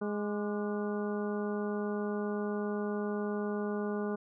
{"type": "harmonic tone with a mistuned harmonic", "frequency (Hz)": 207.6, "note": "G#3", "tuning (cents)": 0, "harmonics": [1, 2, 3, 4, 5, 6, 7], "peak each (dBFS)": [-34, -35, -43, -46, -48, -47, -47], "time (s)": [0.01, 4.16], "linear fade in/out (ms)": 10, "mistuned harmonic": 6, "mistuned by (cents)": -79, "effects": []}